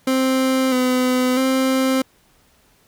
30% pulse tone with pitch steps, 262 / 253.3 / 262.9 Hz, C4 / B3 / C4, +2 / +44 / +8 cents, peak -13 dBFS, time 0.07-2.02 s, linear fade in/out 5 ms, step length 650 ms, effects pink hiss -57 dBFS RMS until 2.87 s

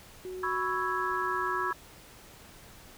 sine tone with pitch glide, 369.6 to 367.3 Hz, F#4 to F#4, -2 to -13 cents, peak -36 dBFS, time 0.25-1.71 s, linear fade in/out 0 ms, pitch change -11 cents, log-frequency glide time 0.66-1.47 s
sine chord, C# minor seventh, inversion third, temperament equal, 987.8 / 1108.7 / 1318.5 / 1661.2 Hz, B5 / C#6 / E6 / G#6, 0 / 0 / 0 / 0 cents, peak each -34 dBFS, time 0.43-1.73 s, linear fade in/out 5 ms
effects pink hiss -52 dBFS RMS until 2.97 s

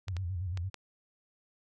sine tone with vibrato, 90.4 Hz, F#2, 40 cents flat, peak -32 dBFS, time 0.07-0.7 s, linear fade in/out 20 ms, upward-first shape square, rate 8.8 Hz, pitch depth 99 cents each way
clicks, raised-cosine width 0.2 ms, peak -25 dBFS, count 4, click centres 0.083 / 0.167 / 0.574 / 0.743 s
effects none

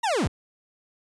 40% pulse linear sweep, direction down, 965 to 33.62 Hz, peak -21 dBFS, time 0.03-0.28 s, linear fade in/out 10 ms, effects resampled to 22050 Hz

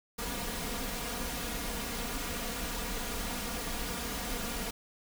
pink noise with comb filter, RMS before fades -36 dBFS, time 0.18-4.71 s, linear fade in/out 10 ms, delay 4.2 ms, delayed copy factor +0.7, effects none

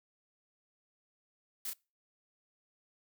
blue noise with echo, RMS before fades -39 dBFS, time 1.65-1.7 s, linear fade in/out 2 ms, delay 33 ms, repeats 1, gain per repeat -3 dB, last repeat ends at 1.733 s, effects noise-tail reverb RT60 0.3 s tail -25 dB re dry

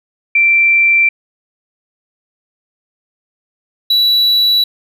sine / triangle tone pair in turn, 2349 / 3933 Hz, D7 / B7, 0 / -8 cents, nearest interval major sixth, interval 892 cents, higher second, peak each -7 dBFS, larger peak neither, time 0.35-1.09 / 3.9-4.64 s, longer neither, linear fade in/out 5 ms, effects none

